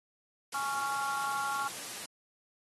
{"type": "high-pass noise", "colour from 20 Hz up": "white", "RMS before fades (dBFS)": -41, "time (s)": [0.52, 2.06], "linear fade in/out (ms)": 5, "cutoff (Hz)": 100, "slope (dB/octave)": 96}
{"type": "harmonic tone", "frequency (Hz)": 277.2, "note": "C#4", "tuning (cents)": 0, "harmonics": [3, 4, 5], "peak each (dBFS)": [-36, -36, -36], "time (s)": [0.54, 1.68], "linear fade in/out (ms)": 5}
{"effects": ["low-pass 12000 Hz 12 dB/octave", "AAC 32 kbps"]}